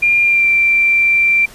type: tone with pitch glide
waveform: sine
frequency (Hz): 2400 to 2355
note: D7 to D7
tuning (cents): +37 to +4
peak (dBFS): -9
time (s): 0.02-1.46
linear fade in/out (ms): 10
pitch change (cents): -33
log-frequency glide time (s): 0.23-0.47
effects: pink hiss -39 dBFS RMS until 1.54 s + resampled to 32000 Hz